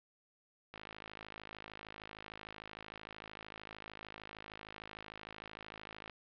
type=click train; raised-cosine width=0.3 ms; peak=-30 dBFS; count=286; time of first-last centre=0.74-6.097 s; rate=53.2 Hz; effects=low-pass 4000 Hz 12 dB/octave